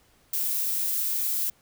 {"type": "noise", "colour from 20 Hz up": "violet", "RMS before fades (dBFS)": -27, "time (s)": [0.33, 1.5], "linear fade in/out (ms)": 5, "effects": ["pink hiss -62 dBFS RMS until 1.61 s"]}